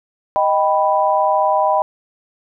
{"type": "chord", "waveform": "sine", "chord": "Eb augmented", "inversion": "none", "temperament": "equal", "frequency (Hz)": [622.3, 784, 987.8], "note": ["Eb5", "G5", "B5"], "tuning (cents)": [0, 0, 0], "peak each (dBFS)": -17, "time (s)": [0.36, 1.82], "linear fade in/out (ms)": 0, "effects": []}